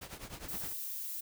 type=noise with tremolo; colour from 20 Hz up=pink; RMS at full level=-43 dBFS; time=0.01-0.73 s; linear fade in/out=10 ms; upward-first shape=triangle; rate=9.8 Hz; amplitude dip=85%
type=noise; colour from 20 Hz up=violet; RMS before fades=-40 dBFS; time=0.48-1.21 s; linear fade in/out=10 ms
effects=none